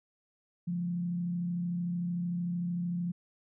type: tone with frequency modulation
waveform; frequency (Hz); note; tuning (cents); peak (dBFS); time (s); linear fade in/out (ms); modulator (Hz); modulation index
sine; 174.61; F3; 0; -30; 0.67-3.12; 10; 33.3; 0.31
effects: none